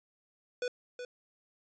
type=tone with echo; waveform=square; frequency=493.7 Hz; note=B4; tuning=1 cent flat; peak=-32 dBFS; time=0.62-0.68 s; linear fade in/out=2 ms; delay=370 ms; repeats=1; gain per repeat=-8 dB; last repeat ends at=1.05 s; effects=resampled to 16000 Hz